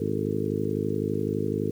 harmonic tone with a mistuned harmonic, 51.91 Hz, G#1, in tune, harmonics 2 / 3 / 4 / 5 / 6 / 7 / 8 / 9, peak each -33 / -33 / -33 / -33 / -33 / -33 / -33 / -33 dBFS, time 0-1.71 s, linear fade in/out 5 ms, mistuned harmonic 9, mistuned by -59 cents, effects 9-bit

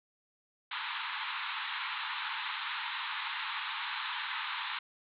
pink band-pass noise, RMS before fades -37 dBFS, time 0.71-4.79 s, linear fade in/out 5 ms, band 860 to 4000 Hz, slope 96 dB/octave, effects MP3 96 kbps

